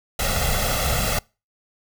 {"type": "noise with comb filter", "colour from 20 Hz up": "pink", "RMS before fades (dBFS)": -22, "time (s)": [0.19, 1.19], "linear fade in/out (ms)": 5, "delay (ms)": 1.5, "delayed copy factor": 0.8, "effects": ["noise-tail reverb RT60 0.3 s tail -26 dB re dry"]}